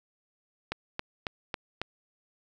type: click train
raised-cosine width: 0.3 ms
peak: -15 dBFS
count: 5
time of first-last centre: 0.72-1.816 s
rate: 3.65 Hz
effects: none